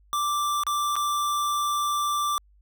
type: tone with dropouts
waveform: square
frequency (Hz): 1174.7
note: D6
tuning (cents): 0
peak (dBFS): -24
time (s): 0.13-2.38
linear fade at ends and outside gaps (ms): 0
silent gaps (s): 0.635-0.667 / 0.956-0.964
effects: added 50 Hz sine -55 dBFS peak until 2.61 s